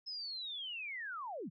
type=linear sweep; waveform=sine; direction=down; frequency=5200 to 121.5 Hz; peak=-40 dBFS; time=0.06-1.5 s; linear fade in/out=20 ms; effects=none